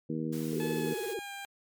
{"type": "harmonic tone", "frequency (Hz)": 79.2, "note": "D#2", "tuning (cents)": 31, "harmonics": [2, 3, 4, 5, 6], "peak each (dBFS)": [-36, -35, -36, -43, -41], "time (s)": [0.09, 0.94], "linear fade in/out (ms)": 10}
{"type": "noise", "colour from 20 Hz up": "white", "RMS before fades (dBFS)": -47, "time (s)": [0.32, 1.14], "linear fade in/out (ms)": 10}
{"type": "tone with vibrato", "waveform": "sine", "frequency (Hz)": 415.3, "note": "G#4", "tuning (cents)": 0, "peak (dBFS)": -33, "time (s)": [0.53, 1.19], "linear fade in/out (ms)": 0, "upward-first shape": "sine", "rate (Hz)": 18, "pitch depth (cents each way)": 230}
{"type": "tone with pitch glide", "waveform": "15% pulse", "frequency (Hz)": [860, 797.8], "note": ["A5", "G5"], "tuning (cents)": [-40, 30], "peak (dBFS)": -33, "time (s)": [0.6, 1.45], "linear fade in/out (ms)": 0, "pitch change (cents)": -130, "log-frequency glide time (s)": [0.77, 1.33]}
{"effects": ["MP3 96 kbps"]}